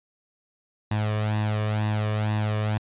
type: tone with flanger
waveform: sawtooth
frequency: 106.7 Hz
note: G#2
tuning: 47 cents sharp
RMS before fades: -25 dBFS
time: 0.91-2.78 s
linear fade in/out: 5 ms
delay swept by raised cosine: 1.1 to 1.74 ms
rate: 2.1 Hz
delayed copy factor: +0.65
effects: resampled to 8000 Hz